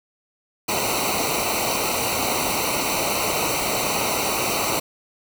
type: noise with comb filter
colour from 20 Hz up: pink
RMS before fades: -23 dBFS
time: 0.68-4.8 s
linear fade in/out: 10 ms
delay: 0.59 ms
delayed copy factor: -0.95
effects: none